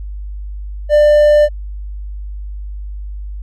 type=tone; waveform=triangle; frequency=595 Hz; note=D5; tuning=22 cents sharp; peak=-4 dBFS; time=0.89-1.49 s; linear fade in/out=50 ms; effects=added 50 Hz sine -23 dBFS peak until 3.42 s